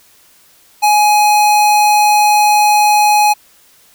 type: tone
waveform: square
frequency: 838 Hz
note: G#5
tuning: 15 cents sharp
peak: -8 dBFS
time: 0.82-3.34 s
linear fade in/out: 20 ms
effects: white hiss -48 dBFS RMS until 3.94 s